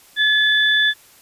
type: tone pair together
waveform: sine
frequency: 1715 / 3479 Hz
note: A6 / A7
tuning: -45 / -20 cents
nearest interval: octave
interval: 1225 cents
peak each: -15 / -17 dBFS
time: 0.16-0.94 s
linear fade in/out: 50 ms
effects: white hiss -49 dBFS RMS until 1.21 s + resampled to 32000 Hz